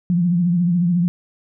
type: tone with vibrato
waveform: sine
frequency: 174.61 Hz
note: F3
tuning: in tune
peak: -14 dBFS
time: 0.1-1.08 s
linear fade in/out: 0 ms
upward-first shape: triangle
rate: 14 Hz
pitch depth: 85 cents each way
effects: none